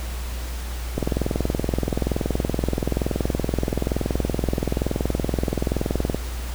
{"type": "click train", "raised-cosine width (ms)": 2, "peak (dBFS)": -8, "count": 110, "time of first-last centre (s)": [0.98, 6.146], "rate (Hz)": 21.1, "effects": ["added 60 Hz sine -27 dBFS peak until 6.54 s", "pink hiss -37 dBFS RMS until 6.54 s"]}